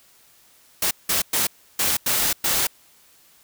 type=noise bursts at uneven times; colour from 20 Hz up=white; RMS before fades=-21 dBFS; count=6; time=0.82-0.91 / 1.09-1.22 / 1.33-1.47 / 1.79-1.97 / 2.06-2.33 / 2.44-2.67 s; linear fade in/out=5 ms; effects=white hiss -55 dBFS RMS until 3.43 s